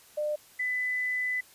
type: tone pair in turn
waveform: sine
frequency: 600 / 2001 Hz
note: D5 / B6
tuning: +37 / +22 cents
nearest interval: octave + major sixth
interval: 2085 cents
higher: second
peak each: -27 / -27 dBFS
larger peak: neither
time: 0.17-0.36 / 0.59-1.41 s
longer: second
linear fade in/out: 10 ms
effects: white hiss -56 dBFS RMS until 1.54 s + resampled to 32000 Hz